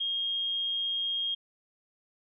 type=tone; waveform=sine; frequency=3242 Hz; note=G#7; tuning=42 cents flat; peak=-28 dBFS; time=0-1.35 s; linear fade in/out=10 ms; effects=none